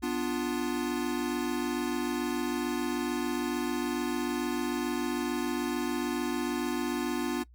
square chord, B diminished, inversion none, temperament equal, 246.9 / 293.7 / 349.2 Hz, B3 / D4 / F4, 0 / 0 / 0 cents, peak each -34 dBFS, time 0.02-7.44 s, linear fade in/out 20 ms, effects noise-tail reverb RT60 0.1 s tail -21 dB re dry + added 60 Hz sine -52 dBFS peak until 7.54 s

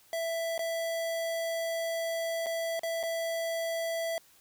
square tone with dropouts, 662 Hz, E5, 7 cents sharp, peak -31 dBFS, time 0.13-4.18 s, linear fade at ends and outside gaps 1 ms, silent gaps 0.579-0.592 / 2.461-2.466 / 2.794-2.833 / 3.03-3.035 s, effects white hiss -61 dBFS RMS until 4.4 s

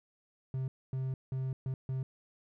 triangle tone bursts at uneven times, 131.3 Hz, C3, 6 cents sharp, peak -30 dBFS, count 5, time 0.54-0.68 / 0.93-1.14 / 1.32-1.53 / 1.66-1.74 / 1.89-2.03 s, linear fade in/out 2 ms, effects none

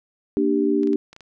sine chord, G minor, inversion first, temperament equal with one note detuned, 233.1 / 296.4 / 392 Hz, Bb3 / D4 / G4, 0 / +16 / 0 cents, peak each -24 / -20 / -21 dBFS, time 0.37-0.96 s, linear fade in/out 0 ms
clicks, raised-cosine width 0.2 ms, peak -26 dBFS, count 6, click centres 0.833 / 0.873 / 0.932 / 1.13 / 1.164 / 1.207 s
effects none

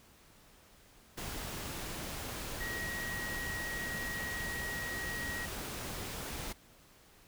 sine tone in noise, 1900 Hz, A#6, 33 cents sharp, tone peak -38 dBFS, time 2.6-5.46 s, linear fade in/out 10 ms, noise pink, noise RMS -41 dBFS, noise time 1.17-6.53 s, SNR 0 dB, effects pink hiss -61 dBFS RMS until 7.27 s

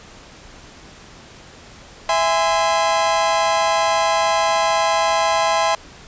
40% pulse chord, E augmented, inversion none, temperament just, 659.3 / 824.1 / 1030.1 Hz, E5 / G#5 / B#5, 0 / -14 / -27 cents, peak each -19 dBFS, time 2.09-5.75 s, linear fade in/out 2 ms, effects pink hiss -42 dBFS RMS until 6.07 s + resampled to 16000 Hz

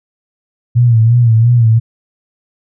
sine tone with vibrato, 116.54 Hz, A#2, in tune, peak -5 dBFS, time 0.75-1.8 s, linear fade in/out 20 ms, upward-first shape sine, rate 2.9 Hz, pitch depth 80 cents each way, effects none

